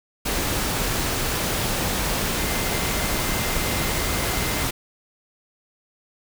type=tone in noise; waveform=sine; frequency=2080 Hz; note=C7; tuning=11 cents flat; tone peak=-35 dBFS; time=2.39-4.65 s; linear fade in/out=10 ms; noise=pink; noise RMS=-24 dBFS; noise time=0.25-4.71 s; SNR=-14 dB; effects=none